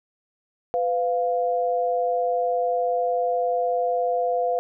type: tone pair together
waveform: sine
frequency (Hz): 501.9 / 698.5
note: B4 / F5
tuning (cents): +28 / 0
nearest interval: tritone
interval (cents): 572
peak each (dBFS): -23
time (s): 0.74-4.59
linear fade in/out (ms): 0
effects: none